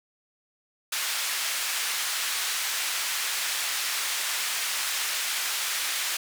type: band-pass noise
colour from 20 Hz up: pink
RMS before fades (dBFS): -29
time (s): 0.92-6.17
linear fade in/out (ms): 5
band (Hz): 1700 to 14000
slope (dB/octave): 12
effects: none